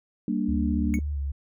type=chord; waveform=sine; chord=G minor; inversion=none; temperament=equal; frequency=196 / 233.1 / 293.7 Hz; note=G3 / Bb3 / D4; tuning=0 / 0 / 0 cents; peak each=-28 / -27 / -29 dBFS; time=0.28-0.99 s; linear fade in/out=2 ms
type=tone with pitch glide; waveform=sine; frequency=73.42 to 69.9 Hz; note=D2 to C#2; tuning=0 to +15 cents; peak=-26 dBFS; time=0.48-1.32 s; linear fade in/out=10 ms; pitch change=-85 cents; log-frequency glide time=1.13-1.18 s
type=tone with exponential decay; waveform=square; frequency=2217 Hz; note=C#7; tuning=in tune; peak=-29 dBFS; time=0.94-1.01 s; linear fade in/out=0 ms; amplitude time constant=15 ms
effects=none